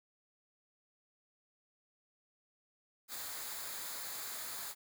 white noise with comb filter, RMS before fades -43 dBFS, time 3.08-4.75 s, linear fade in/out 50 ms, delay 0.35 ms, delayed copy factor -0.55, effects none

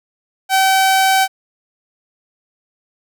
sawtooth tone, 767 Hz, G5, 38 cents flat, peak -7 dBFS, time 0.49-1.28 s, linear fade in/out 50 ms, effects none

